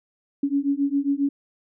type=beating tone pair; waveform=sine; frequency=277.2 / 284.6 Hz; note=C#4 / C#4; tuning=0 / +46 cents; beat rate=7.4 Hz; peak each=-23 dBFS; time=0.43-1.29 s; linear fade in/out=5 ms; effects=none